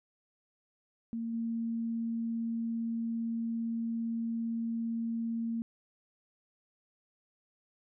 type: tone with level steps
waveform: sine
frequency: 229.4 Hz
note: A#3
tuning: 28 cents flat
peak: -33 / -31 dBFS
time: 1.13-5.62 s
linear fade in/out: 0 ms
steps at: 1.33 s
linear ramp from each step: 10 ms
effects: none